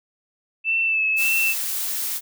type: tone with vibrato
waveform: sine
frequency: 2638 Hz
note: E7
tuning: 1 cent sharp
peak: -18 dBFS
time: 0.64-1.55 s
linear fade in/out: 50 ms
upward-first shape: sine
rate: 1.7 Hz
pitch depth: 32 cents each way
type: noise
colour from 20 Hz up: blue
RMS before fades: -26 dBFS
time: 1.16-2.21 s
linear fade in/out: 50 ms
effects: none